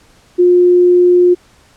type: tone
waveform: sine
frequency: 356.2 Hz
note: F4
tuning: 34 cents sharp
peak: -5 dBFS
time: 0.38-1.35 s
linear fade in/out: 20 ms
effects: pink hiss -48 dBFS RMS until 1.76 s + low-pass 9000 Hz 12 dB/octave